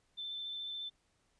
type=tone with vibrato; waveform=sine; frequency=3540 Hz; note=A7; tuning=10 cents sharp; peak=-39 dBFS; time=0.17-0.9 s; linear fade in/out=20 ms; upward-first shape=square; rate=14 Hz; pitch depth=9 cents each way; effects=pink hiss -75 dBFS RMS until 1.39 s + resampled to 22050 Hz